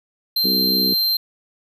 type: tone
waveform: square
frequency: 4144 Hz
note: C8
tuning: 17 cents flat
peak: -17 dBFS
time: 0.36-1.17 s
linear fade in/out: 5 ms
type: harmonic tone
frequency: 64 Hz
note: C2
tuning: 38 cents flat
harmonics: 3 / 4 / 5 / 6 / 7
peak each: -25 / -27 / -29 / -31 / -32 dBFS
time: 0.44-0.94 s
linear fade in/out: 5 ms
effects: none